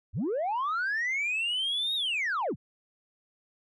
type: linear two-way sweep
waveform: sine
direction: up then down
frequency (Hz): 58.27 to 3800 to 58.27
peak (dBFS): -25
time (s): 0.13-2.56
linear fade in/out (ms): 50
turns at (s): 1.95
effects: tanh soft clip ceiling -25 dBFS